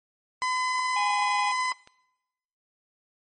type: tone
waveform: 30% pulse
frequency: 1014 Hz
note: B5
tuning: 45 cents sharp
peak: -22 dBFS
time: 0.42-1.72 s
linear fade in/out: 0 ms
type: click train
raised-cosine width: 0.2 ms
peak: -30 dBFS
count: 7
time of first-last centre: 0.57-1.874 s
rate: 4.6 Hz
type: harmonic tone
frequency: 826 Hz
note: G#5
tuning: 10 cents flat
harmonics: 1 / 3 / 4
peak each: -27 / -37 / -41 dBFS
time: 0.96-1.52 s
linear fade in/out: 5 ms
effects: noise-tail reverb RT60 0.9 s tail -23 dB re dry + MP3 32 kbps